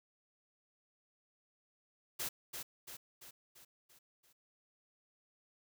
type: noise with echo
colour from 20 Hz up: white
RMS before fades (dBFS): -39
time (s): 2.19-2.29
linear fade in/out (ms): 10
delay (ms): 340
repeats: 6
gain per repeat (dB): -5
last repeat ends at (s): 4.33
effects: none